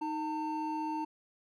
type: tone pair together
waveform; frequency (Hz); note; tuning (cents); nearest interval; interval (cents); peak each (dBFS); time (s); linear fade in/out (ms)
triangle; 311.8 / 900; D#4 / A5; +4 / +39; octave + tritone; 1835; -34 / -33; 0.01-1.05; 10
effects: none